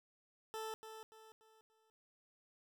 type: tone with echo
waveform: 20% pulse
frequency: 440 Hz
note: A4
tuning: in tune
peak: -37 dBFS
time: 0.54-0.74 s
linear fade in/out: 0 ms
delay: 290 ms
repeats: 4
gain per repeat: -8 dB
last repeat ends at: 1.9 s
effects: none